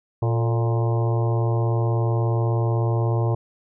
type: harmonic tone with a mistuned harmonic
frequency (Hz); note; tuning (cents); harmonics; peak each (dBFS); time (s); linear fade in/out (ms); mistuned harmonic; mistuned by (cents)
116.54; A#2; 0; 1 / 3 / 4 / 5 / 6 / 7 / 8 / 9; -19 / -29 / -31 / -33 / -35 / -36 / -37 / -38; 0.22-3.35; 5; 4; -64
effects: none